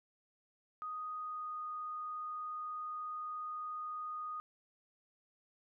sine tone with pitch glide, 1245 to 1237.1 Hz, D#6 to D#6, +1 to -10 cents, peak -39 dBFS, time 0.82-4.4 s, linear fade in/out 0 ms, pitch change -11 cents, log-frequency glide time 1.15-1.56 s, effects none

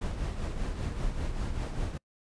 brown noise with tremolo, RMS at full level -30 dBFS, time 0.01-1.98 s, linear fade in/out 10 ms, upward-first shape triangle, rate 5.1 Hz, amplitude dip 55%, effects noise-tail reverb RT60 0.1 s tail -26 dB re dry + resampled to 22050 Hz

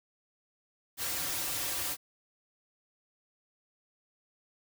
white noise with comb filter, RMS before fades -34 dBFS, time 0.97-1.97 s, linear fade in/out 50 ms, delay 4.7 ms, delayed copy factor -0.95, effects none

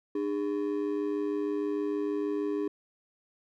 triangle ring-modulated tone, 354.4 Hz, F4, 25 cents sharp, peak -23 dBFS, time 0.15-2.68 s, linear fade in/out 5 ms, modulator 53.2 Hz, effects none

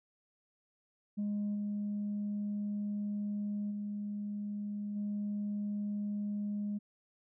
sine tone with level steps, 206.2 Hz, G#3, 12 cents flat, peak -30 / -32 / -35 / -32 dBFS, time 1.17-6.79 s, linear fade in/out 20 ms, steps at 1.54 / 3.7 / 4.95 s, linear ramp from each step 20 ms, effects tanh soft clip ceiling -30 dBFS

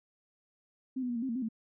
sine tone with pitch steps, 260.6 / 248.2 / 240.4 / 230 / 265.1 / 230.1 / 260.6 / 223 Hz, C4 / B3 / B3 / A#3 / C4 / A#3 / C4 / A3, -7 / +9 / -46 / -23 / +23 / -22 / -7 / +23 cents, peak -31 dBFS, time 0.96-1.488 s, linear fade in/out 10 ms, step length 66 ms, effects none

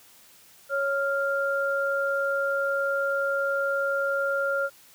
sine tone pair together, 553.6 / 1395 Hz, C#5 / F6, -2 / -2 cents, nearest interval octave + major third, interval 1600 cents, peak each -26 dBFS, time 0.69-4.7 s, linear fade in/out 50 ms, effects white hiss -54 dBFS RMS until 4.94 s + high-pass 60 Hz 12 dB/octave

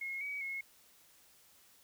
sine tone with pitch steps, 2162 / 2267 / 2172 Hz, C#7 / C#7 / C#7, -44 / +38 / -36 cents, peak -37 dBFS, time 0.01-0.61 s, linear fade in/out 5 ms, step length 200 ms, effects white hiss -64 dBFS RMS until 1.83 s

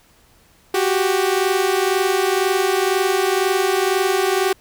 sawtooth tone pair together, 370 / 392 Hz, F#4 / G4, 0 / 0 cents, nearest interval minor second, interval 100 cents, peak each -15 dBFS, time 0.74-4.53 s, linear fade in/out 5 ms, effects pink hiss -54 dBFS RMS until 4.6 s

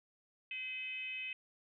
sine tone with frequency modulation, 2549 Hz, D#7, 41 cents sharp, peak -39 dBFS, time 0.51-1.33 s, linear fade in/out 2 ms, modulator 497 Hz, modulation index 0.7, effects none

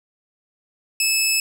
15% pulse tone, 2606 Hz, E7, 20 cents flat, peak -10 dBFS, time 1-1.4 s, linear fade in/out 2 ms, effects none

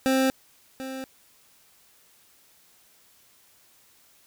25% pulse tone with echo, 263.9 Hz, C4, 15 cents sharp, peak -16 dBFS, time 0.06-0.3 s, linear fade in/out 0 ms, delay 740 ms, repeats 1, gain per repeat -13 dB, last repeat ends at 1.04 s, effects white hiss -59 dBFS RMS until 4.26 s

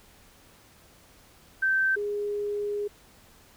sine tone pair in turn, 1553 / 412 Hz, G6 / G#4, -17 / -14 cents, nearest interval octave + major seventh, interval 2297 cents, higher first, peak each -21 / -27 dBFS, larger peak first, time 1.62-1.96 / 1.96-2.88 s, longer second, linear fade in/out 10 ms, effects pink hiss -56 dBFS RMS until 3.56 s

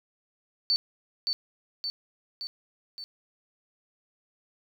sine tone with echo, 4503 Hz, C#8, 26 cents sharp, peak -21 dBFS, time 0.7-0.76 s, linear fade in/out 0 ms, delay 570 ms, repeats 4, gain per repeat -4 dB, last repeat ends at 3.04 s, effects 10-bit

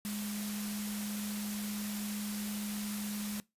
sine tone in noise, 207.7 Hz, G#3, in tune, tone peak -36 dBFS, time 0.05-3.4 s, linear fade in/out 0 ms, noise white, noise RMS -42 dBFS, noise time 0.05-3.4 s, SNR +3 dB, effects noise-tail reverb RT60 0.2 s tail -21 dB re dry + resampled to 32000 Hz

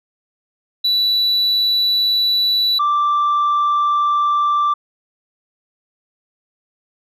sine tone pair in turn, 3951 / 1174.6 Hz, B7 / D6, 0 / 0 cents, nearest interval octave + major sixth, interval 2100 cents, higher first, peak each -11 dBFS, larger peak neither, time 0.84-2.79 / 2.79-4.74 s, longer neither, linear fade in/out 10 ms, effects tanh soft clip ceiling -12 dBFS

